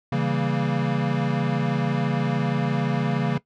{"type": "chord", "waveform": "square", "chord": "C# diminished seventh", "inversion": "none", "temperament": "equal", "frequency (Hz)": [138.59, 164.81, 196, 233.1], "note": ["C#3", "E3", "G3", "Bb3"], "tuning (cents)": [0, 0, 0, 0], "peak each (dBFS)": [-25, -28, -31, -28], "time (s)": [0.12, 3.38], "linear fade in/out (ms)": 5, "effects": ["noise-tail reverb RT60 0.1 s tail -17 dB re dry", "low-pass 3000 Hz 12 dB/octave"]}